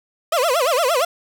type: tone with vibrato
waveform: 30% pulse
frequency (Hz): 582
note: D5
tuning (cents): -16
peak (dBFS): -13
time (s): 0.32-1.05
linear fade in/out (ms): 5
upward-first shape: sine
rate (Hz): 8.7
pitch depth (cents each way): 300
effects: none